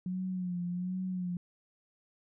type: tone with vibrato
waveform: sine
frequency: 180.8 Hz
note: F#3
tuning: 40 cents flat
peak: -32 dBFS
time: 0.06-1.37 s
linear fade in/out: 2 ms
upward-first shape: sine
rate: 1.3 Hz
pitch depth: 52 cents each way
effects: none